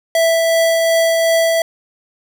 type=tone with tremolo; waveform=square; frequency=659.3 Hz; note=E5; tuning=in tune; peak=-11 dBFS; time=0.15-1.62 s; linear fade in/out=2 ms; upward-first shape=triangle; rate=2.7 Hz; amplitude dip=25%; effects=none